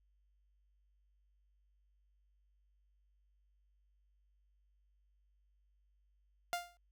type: tone with exponential decay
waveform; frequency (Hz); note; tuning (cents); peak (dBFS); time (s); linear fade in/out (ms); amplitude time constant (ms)
sawtooth; 700; F5; +4; -29; 6.53-6.77; 0; 52
effects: added 50 Hz sine -70 dBFS peak until 6.91 s